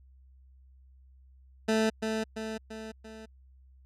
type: tone with echo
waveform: 20% pulse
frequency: 220 Hz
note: A3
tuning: in tune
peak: -19 dBFS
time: 1.68-1.9 s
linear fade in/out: 10 ms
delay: 340 ms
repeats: 4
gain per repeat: -5 dB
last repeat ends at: 3.26 s
effects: added 65 Hz sine -54 dBFS peak until 3.85 s + low-pass 8000 Hz 12 dB/octave